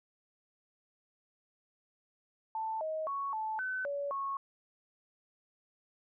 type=tone with pitch steps; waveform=sine; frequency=884 / 630 / 1111 / 873 / 1516 / 568 / 1099 Hz; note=A5 / D#5 / C#6 / A5 / F#6 / C#5 / C#6; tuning=+8 / +21 / +4 / -14 / +42 / +42 / -15 cents; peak=-33 dBFS; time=2.55-4.37 s; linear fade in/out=2 ms; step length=260 ms; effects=none